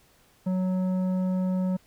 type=tone with tanh clipping; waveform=sine; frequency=185.1 Hz; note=F#3; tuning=1 cent sharp; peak=-25 dBFS; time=0.46-1.77 s; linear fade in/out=10 ms; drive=10 dB; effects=pink hiss -61 dBFS RMS until 1.86 s